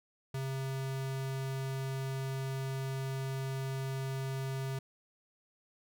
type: tone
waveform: square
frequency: 133.9 Hz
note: C3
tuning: 40 cents sharp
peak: -35 dBFS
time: 0.34-4.79 s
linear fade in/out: 5 ms
effects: none